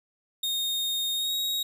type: tone with pitch glide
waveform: 40% pulse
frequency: 3700 to 3784 Hz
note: A#7 to A#7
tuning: -14 to +25 cents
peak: -25 dBFS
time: 0.43-1.63 s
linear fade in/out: 5 ms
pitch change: +39 cents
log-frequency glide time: 1.15-1.34 s
effects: none